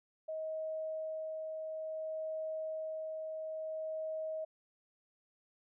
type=tone with tremolo; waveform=sine; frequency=632 Hz; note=D#5; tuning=27 cents sharp; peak=-36 dBFS; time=0.28-4.45 s; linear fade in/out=10 ms; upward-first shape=sine; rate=0.58 Hz; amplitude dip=25%; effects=none